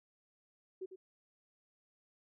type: tone with echo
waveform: sine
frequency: 375.4 Hz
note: F#4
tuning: 25 cents sharp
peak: -39 dBFS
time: 0.81-0.86 s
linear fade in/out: 10 ms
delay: 100 ms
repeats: 1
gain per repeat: -9 dB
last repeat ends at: 0.96 s
effects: none